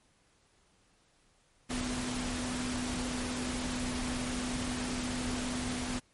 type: tone in noise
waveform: sine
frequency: 249 Hz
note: B3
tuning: 14 cents sharp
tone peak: -35 dBFS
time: 1.69-6 s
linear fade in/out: 20 ms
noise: pink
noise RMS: -37 dBFS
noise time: 1.69-6 s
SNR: -1 dB
effects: pink hiss -68 dBFS RMS until 6.13 s + MP3 48 kbps